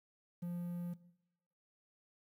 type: tone with quantisation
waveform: triangle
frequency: 174.61 Hz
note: F3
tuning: in tune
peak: -36 dBFS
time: 0.42-0.94 s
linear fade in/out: 10 ms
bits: 11
effects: noise-tail reverb RT60 0.8 s tail -18 dB re dry